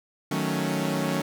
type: chord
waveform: sawtooth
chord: D# half-diminished seventh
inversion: none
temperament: equal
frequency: 155.56 / 185 / 220 / 277.2 Hz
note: D#3 / F#3 / A3 / C#4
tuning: 0 / 0 / 0 / 0 cents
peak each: -26 / -26 / -28 / -26 dBFS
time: 0.31-1.22 s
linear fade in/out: 5 ms
effects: none